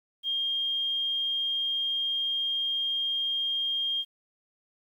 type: tone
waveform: sine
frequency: 3217 Hz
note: G7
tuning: 44 cents sharp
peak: -26 dBFS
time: 0.23-4.05 s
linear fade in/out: 50 ms
effects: 10-bit